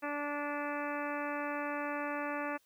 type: harmonic tone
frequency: 291.1 Hz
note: D4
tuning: 15 cents flat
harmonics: 1 / 2 / 3 / 4 / 5 / 6 / 7 / 8 / 9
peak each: -40 / -40 / -42 / -42 / -44 / -44 / -49 / -50 / -48 dBFS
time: 0.02-2.58 s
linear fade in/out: 20 ms
effects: white hiss -71 dBFS RMS until 2.65 s